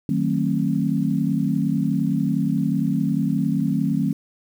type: chord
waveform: sine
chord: D# diminished seventh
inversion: none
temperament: just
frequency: 155.56 / 186.68 / 224 / 268.8 Hz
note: D#3 / F#3 / A3 / C4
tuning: 0 / +16 / +31 / +47 cents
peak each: -24 dBFS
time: 0.09-4.13 s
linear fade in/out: 2 ms
effects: 8-bit